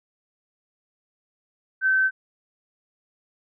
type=tone; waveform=sine; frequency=1539 Hz; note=G6; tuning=32 cents flat; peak=-17 dBFS; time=1.81-2.11 s; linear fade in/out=50 ms; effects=none